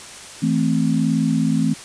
sine chord, A minor, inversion second, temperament equal with one note detuned, 162.83 / 220 / 261.6 Hz, E3 / A3 / C4, -21 / 0 / 0 cents, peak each -20 dBFS, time 0.42-1.74 s, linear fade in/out 10 ms, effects white hiss -37 dBFS RMS until 1.84 s + resampled to 22050 Hz

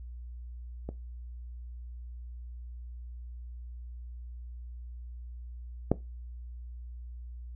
clicks, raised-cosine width 2 ms, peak -23 / -9 dBFS, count 2, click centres 0.89 / 5.916 s, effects noise-tail reverb RT60 0.2 s tail -17 dB re dry + added 60 Hz sine -40 dBFS peak until 7.55 s

